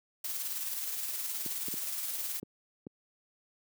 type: noise with tremolo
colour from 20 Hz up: blue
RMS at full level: -35 dBFS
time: 0.24-2.4 s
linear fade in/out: 5 ms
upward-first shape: square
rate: 19 Hz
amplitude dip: 30%
type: clicks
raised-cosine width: 3 ms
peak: -26 dBFS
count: 5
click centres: 1.462 / 1.684 / 1.74 / 2.43 / 2.868 s
effects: high-pass 200 Hz 12 dB/octave